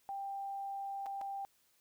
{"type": "tone with dropouts", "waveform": "sine", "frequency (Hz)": 790, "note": "G5", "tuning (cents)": 13, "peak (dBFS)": -38, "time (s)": [0.09, 1.45], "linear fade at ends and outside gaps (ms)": 0, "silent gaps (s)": [[1.06, 1.065], [1.212, 1.215]], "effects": ["white hiss -72 dBFS RMS until 1.8 s"]}